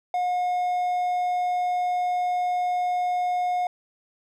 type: tone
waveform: triangle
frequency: 720 Hz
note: F#5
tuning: 47 cents flat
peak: -20 dBFS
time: 0.14-3.67 s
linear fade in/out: 2 ms
effects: none